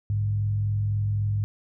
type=tone with frequency modulation; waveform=sine; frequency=103.2 Hz; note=G#2; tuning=10 cents flat; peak=-22 dBFS; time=0.1-1.44 s; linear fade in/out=0 ms; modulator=43.8 Hz; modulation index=0.34; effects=none